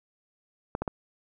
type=clicks; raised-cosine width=1 ms; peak=-15 dBFS; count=3; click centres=0.751 / 0.82 / 0.878 s; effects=none